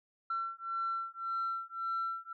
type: beating tone pair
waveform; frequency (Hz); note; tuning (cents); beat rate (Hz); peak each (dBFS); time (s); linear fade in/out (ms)
sine; 1349 / 1350.8; E6 / E6; +40 / +42; 1.8; -36 / -36; 0.3-2.33; 5
effects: tanh soft clip ceiling -28 dBFS